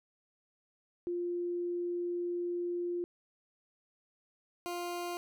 sine / 20% pulse tone pair in turn, 350 / 350 Hz, F4 / F4, +4 / +4 cents, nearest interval unison, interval 0 cents, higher neither, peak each -32 / -31 dBFS, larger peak second, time 1.07-3.04 / 4.66-5.17 s, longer first, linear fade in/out 0 ms, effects none

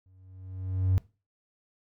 triangle tone with exponential growth, 93.6 Hz, F#2, 20 cents sharp, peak -16 dBFS, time 0.06-0.98 s, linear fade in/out 0 ms, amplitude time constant 200 ms, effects noise-tail reverb RT60 0.3 s tail -21 dB re dry + tanh soft clip ceiling -15 dBFS

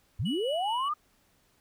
sine linear sweep, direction up, 75.8 to 1245 Hz, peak -27 dBFS, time 0.19-0.94 s, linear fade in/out 10 ms
triangle tone with tremolo, 2938 Hz, F#7, 13 cents flat, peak -33 dBFS, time 0.25-0.89 s, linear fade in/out 10 ms, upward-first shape sine, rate 4.8 Hz, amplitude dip 35%
effects pink hiss -67 dBFS RMS until 1.6 s

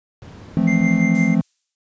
brown noise, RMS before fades -35 dBFS, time 0.22-1.02 s, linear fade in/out 0 ms
triangle chord, F major seventh, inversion third, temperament just, 163.7 / 174.61 / 218.3 / 261.9 Hz, E3 / F3 / A3 / C4, -12 / 0 / -13 / +2 cents, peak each -21 / -16 / -16 / -19 dBFS, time 0.57-1.41 s, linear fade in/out 0 ms
triangle tone with tremolo, 2093 Hz, C7, in tune, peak -20 dBFS, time 0.67-1.35 s, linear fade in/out 10 ms, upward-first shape sine, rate 5.9 Hz, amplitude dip 55%
violet noise with exponential decay, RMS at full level -31 dBFS, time 1.15-1.75 s, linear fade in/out 0 ms, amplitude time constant 130 ms
effects high-pass 80 Hz 12 dB/octave + resampled to 16000 Hz

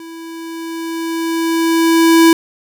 square tone with level ramp, 329.6 Hz, E4, in tune, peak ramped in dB -31 to -5 dBFS, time 0-2.33 s, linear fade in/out 2 ms, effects none

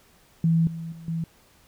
sine tone with level steps, 164.6 Hz, E3, 2 cents flat, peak -17 / -31 / -39 / -25 dBFS, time 0.44-1.24 s, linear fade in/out 2 ms, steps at 0.67 / 0.92 / 1.08 s, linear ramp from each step 2 ms, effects pink hiss -58 dBFS RMS until 1.67 s

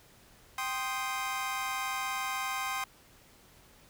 25% pulse chord, C minor, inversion second, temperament equal, 784 / 1046.5 / 1244.5 Hz, G5 / C6 / Eb6, 0 / 0 / 0 cents, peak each -34 / -31 / -35 dBFS, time 0.58-2.84 s, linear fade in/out 2 ms, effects pink hiss -59 dBFS RMS until 3.89 s

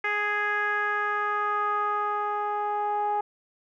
10% pulse tone with low-pass filter sweep, 415.3 Hz, G#4, in tune, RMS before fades -27 dBFS, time 0.04-3.21 s, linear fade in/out 5 ms, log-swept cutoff 2000 to 840 Hz, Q 3.8, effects none

